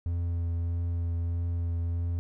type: tone with vibrato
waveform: triangle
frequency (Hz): 85.3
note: F2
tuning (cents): -40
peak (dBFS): -25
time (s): 0.06-2.19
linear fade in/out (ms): 0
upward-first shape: triangle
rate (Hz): 1.6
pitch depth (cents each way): 15
effects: none